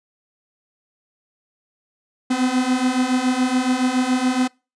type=beating tone pair; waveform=45% pulse; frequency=250 / 257.1 Hz; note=B3 / C4; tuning=+21 / -30 cents; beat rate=7.1 Hz; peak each=-22 / -19 dBFS; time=2.3-4.48 s; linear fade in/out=10 ms; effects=noise-tail reverb RT60 0.3 s tail -25 dB re dry + resampled to 22050 Hz